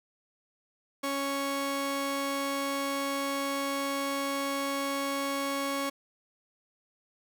sawtooth tone pair together, 277.2 / 554.4 Hz, C#4 / C#5, 0 / 0 cents, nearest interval octave, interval 1200 cents, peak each -29 / -26 dBFS, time 1.03-5.9 s, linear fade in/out 10 ms, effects 11-bit

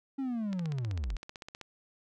triangle linear sweep, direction down, 277.2 to 36.71 Hz, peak -29 dBFS, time 0.18-1.17 s, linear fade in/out 10 ms
click train, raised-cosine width 0.2 ms, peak -26 dBFS, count 18, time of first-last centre 0.53-1.613 s, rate 15.7 Hz
effects none

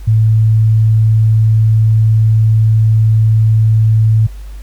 sine tone, 110 Hz, A2, in tune, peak -6 dBFS, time 0.07-4.27 s, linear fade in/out 10 ms, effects added 50 Hz sine -25 dBFS peak until 4.62 s + pink hiss -45 dBFS RMS until 4.62 s

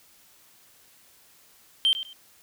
sine tone with echo, 3137 Hz, G7, 1 cent sharp, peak -16 dBFS, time 1.85-1.93 s, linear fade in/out 0 ms, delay 100 ms, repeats 2, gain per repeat -13 dB, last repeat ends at 2.13 s, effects tanh soft clip ceiling -15 dBFS + white hiss -57 dBFS RMS until 2.42 s

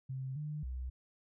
sine tone with pitch steps, 132 / 150.3 / 63.5 Hz, C3 / D3 / B1, +16 / +40 / +49 cents, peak -37 dBFS, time 0.09-0.9 s, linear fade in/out 10 ms, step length 270 ms, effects none

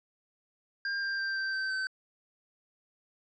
square tone with pitch steps, 1600 / 1587.1 / 1574.3 / 1561.7 / 1549.1 / 1536.6 Hz, G6 / G6 / G6 / G6 / G6 / G6, +35 / +21 / +7 / -7 / -21 / -35 cents, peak -31 dBFS, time 0.85-1.87 s, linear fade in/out 2 ms, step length 170 ms, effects resampled to 16000 Hz + 11-bit

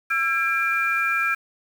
sine tone cluster, 1346 / 1626 / 2379 Hz, E6 / G#6 / D7, +36 / -37 / +22 cents, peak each -24 dBFS, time 0.1-1.35 s, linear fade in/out 10 ms, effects 7-bit

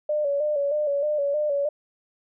sine tone with vibrato, 583 Hz, D5, 13 cents flat, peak -21 dBFS, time 0.09-1.69 s, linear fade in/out 5 ms, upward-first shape square, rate 3.2 Hz, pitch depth 53 cents each way, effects none

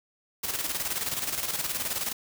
white noise with tremolo, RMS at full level -29 dBFS, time 0.43-2.13 s, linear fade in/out 10 ms, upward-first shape square, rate 19 Hz, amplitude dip 55%, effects none

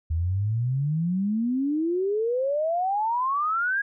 sine exponential sweep, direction up, 77.9 to 1661.2 Hz, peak -22 dBFS, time 0.1-3.82 s, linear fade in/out 10 ms, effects none

